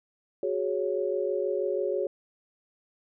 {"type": "chord", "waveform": "sine", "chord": "F# suspended second", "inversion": "none", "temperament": "just", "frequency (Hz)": [370, 416.2, 555], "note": ["F#4", "G#4", "C#5"], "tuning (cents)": [0, 4, 2], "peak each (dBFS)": -30, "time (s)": [0.43, 2.07], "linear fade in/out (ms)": 2, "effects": []}